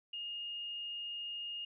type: tone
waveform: sine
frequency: 2843 Hz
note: F7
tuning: 30 cents sharp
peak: -39 dBFS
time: 0.13-1.65 s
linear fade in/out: 5 ms
effects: none